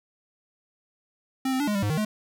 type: tone with pitch steps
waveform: square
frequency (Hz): 263.8 / 260 / 290.3 / 208.4 / 198 / 103.5 / 155.7 / 213.2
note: C4 / C4 / D4 / G#3 / G3 / G#2 / D#3 / G#3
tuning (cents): +14 / -11 / -20 / +6 / +18 / -5 / +2 / +46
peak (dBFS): -24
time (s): 1.45-2.05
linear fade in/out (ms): 5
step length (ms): 75
effects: none